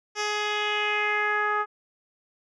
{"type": "tone with low-pass filter sweep", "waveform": "10% pulse", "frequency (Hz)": 419.2, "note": "G#4", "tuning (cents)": 16, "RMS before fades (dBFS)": -26, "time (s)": [0.15, 1.66], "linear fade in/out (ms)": 50, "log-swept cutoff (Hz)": [5400, 1300], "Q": 2.8, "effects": []}